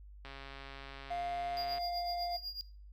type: click train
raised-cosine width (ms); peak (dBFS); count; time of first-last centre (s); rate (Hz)
0.3; -32; 211; 0.25-1.783; 137
type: tone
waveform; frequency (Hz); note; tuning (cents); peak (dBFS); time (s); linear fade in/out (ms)
triangle; 700; F5; +4; -33; 1.1-2.37; 10
type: tone with tremolo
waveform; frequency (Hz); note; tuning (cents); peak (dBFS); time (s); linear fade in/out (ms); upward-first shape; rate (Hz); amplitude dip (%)
triangle; 4832; D8; +48; -35; 1.57-2.61; 0; triangle; 8; 90
effects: noise-tail reverb RT60 0.4 s tail -19 dB re dry + added 50 Hz sine -50 dBFS peak until 2.92 s